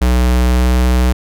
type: tone with pitch glide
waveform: square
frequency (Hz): 61.74 to 62.28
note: B1 to B1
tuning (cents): 0 to +15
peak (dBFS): -10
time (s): 0.01-1.13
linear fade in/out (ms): 10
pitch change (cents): +15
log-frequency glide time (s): 0.43-0.7
effects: none